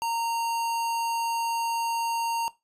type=tone; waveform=square; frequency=924 Hz; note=A#5; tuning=16 cents flat; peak=-27 dBFS; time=0.02-2.48 s; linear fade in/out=0 ms; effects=noise-tail reverb RT60 0.2 s tail -17 dB re dry + resampled to 32000 Hz